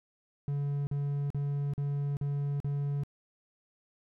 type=tone bursts; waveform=triangle; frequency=142.5 Hz; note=C#3; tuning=48 cents sharp; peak=-27 dBFS; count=6; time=0.48-3.035 s; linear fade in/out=0 ms; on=390 ms; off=43 ms; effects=none